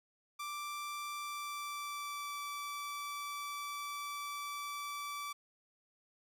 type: tone with pitch glide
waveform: sawtooth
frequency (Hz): 1174.7 to 1158.5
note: D6 to D6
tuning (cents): 0 to -24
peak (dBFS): -36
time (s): 0.39-5.33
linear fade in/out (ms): 10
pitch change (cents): -24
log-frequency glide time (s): 1.17-2.39
effects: 13-bit